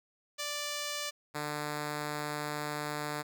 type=tone pair in turn; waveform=5% pulse; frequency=587.3 / 148.83 Hz; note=D5 / D3; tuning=0 / +23 cents; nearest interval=2 octaves; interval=2377 cents; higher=first; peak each=-23 dBFS; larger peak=neither; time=0.38-1.11 / 1.34-3.23 s; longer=second; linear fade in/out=20 ms; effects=none